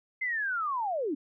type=linear sweep; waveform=sine; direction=down; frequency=2093 to 258.9 Hz; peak=-28 dBFS; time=0.21-1.15 s; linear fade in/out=10 ms; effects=none